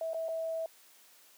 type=tone with dropouts; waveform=sine; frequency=651 Hz; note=E5; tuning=22 cents flat; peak=-32 dBFS; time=0.01-0.66 s; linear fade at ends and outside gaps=2 ms; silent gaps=0.134-0.144 / 0.284-0.288 s; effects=white hiss -60 dBFS RMS until 1.37 s + high-pass 300 Hz 12 dB/octave